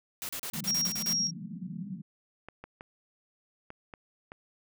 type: noise bursts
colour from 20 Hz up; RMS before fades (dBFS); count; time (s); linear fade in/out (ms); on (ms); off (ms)
white; -37; 9; 0.22-1.13; 0; 70; 35
type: band-pass noise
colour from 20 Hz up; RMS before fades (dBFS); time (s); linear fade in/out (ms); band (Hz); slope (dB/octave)
pink; -40; 0.53-2.02; 5; 160 to 220; 48
type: tone with tremolo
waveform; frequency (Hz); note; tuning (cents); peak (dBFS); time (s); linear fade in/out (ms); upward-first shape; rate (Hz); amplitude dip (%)
sine; 5600; F8; +4; -26; 0.67-1.31; 10; square; 2.5; 55
type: clicks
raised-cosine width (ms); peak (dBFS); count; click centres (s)
0.5; -28; 6; 2.486 / 2.64 / 2.809 / 3.704 / 3.938 / 4.319
effects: none